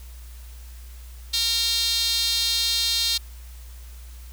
sawtooth tone with high-pass filter, 461 Hz, A#4, 19 cents flat, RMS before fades -23 dBFS, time 1.33-3.18 s, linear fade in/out 10 ms, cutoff 4000 Hz, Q 4.6, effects added 60 Hz sine -38 dBFS peak until 4.32 s + white hiss -51 dBFS RMS until 4.32 s

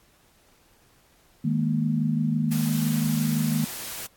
sine chord, D# suspended fourth, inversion none, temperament just, 155.56 / 207.4 / 233.3 Hz, D#3 / G#3 / A#3, 0 / -2 / +2 cents, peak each -25 / -28 / -25 dBFS, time 1.44-3.65 s, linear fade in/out 10 ms
white noise, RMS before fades -35 dBFS, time 2.51-4.07 s, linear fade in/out 10 ms
effects pink hiss -60 dBFS RMS until 4.16 s + AAC 64 kbps

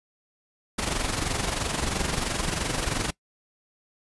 pink noise with amplitude modulation, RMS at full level -25 dBFS, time 0.78-3.11 s, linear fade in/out 10 ms, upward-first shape sine, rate 23 Hz, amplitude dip 60%, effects noise-tail reverb RT60 0.1 s tail -22 dB re dry + resampled to 24000 Hz

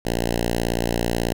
5% pulse tone with notch filter, 58.27 Hz, A#1, in tune, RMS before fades -23 dBFS, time 0.05-1.33 s, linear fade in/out 5 ms, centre 1300 Hz, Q 1.5, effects none

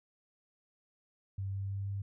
sine tone with pitch steps, 97.4 / 98.02 / 98.65 / 99.27 Hz, G2 / G2 / G2 / G2, -11 / 0 / +11 / +22 cents, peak -34 dBFS, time 1.38-2.02 s, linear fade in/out 5 ms, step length 160 ms, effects none

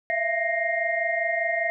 sine tone cluster, 657 / 682 / 1867 / 2106 Hz, E5 / F5 / A#6 / C7, -6 / -41 / +2 / +11 cents, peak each -29 / -28 / -27 / -29 dBFS, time 0.1-1.7 s, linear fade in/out 0 ms, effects none

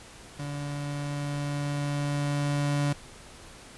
35% pulse tone with level ramp, 144.2 Hz, D3, 31 cents flat, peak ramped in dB -31 to -22 dBFS, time 0.39-2.93 s, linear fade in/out 5 ms, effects pink hiss -48 dBFS RMS until 3.77 s + resampled to 24000 Hz

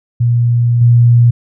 sine tone with level steps, 119.3 Hz, A#2, 41 cents sharp, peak -8 / -4 dBFS, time 0.2-1.31 s, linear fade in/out 10 ms, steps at 0.81 s, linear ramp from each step 5 ms, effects none

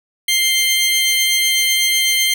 sawtooth tone pair together, 2102 / 3149 Hz, C7 / G7, +7 / +7 cents, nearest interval perfect fifth, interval 700 cents, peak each -13 dBFS, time 0.28-2.34 s, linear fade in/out 5 ms, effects 8-bit

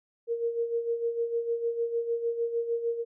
sine tone with tremolo, 466.2 Hz, A#4, in tune, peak -24 dBFS, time 0.27-3.05 s, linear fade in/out 50 ms, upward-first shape sine, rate 6.6 Hz, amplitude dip 65%, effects none

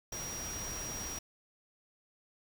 sine tone in noise, 5710 Hz, F8, 37 cents sharp, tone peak -40 dBFS, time 0.12-1.19 s, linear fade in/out 5 ms, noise pink, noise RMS -43 dBFS, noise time 0.12-1.19 s, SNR 0 dB, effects none

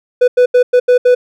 triangle tone bursts at uneven times, 495.7 Hz, B4, 6 cents sharp, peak -3 dBFS, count 6, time 0.21-0.28 / 0.37-0.46 / 0.54-0.63 / 0.73-0.8 / 0.88-0.98 / 1.05-1.15 s, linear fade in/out 10 ms, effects none

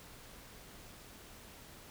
silence, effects pink hiss -54 dBFS RMS until 1.9 s

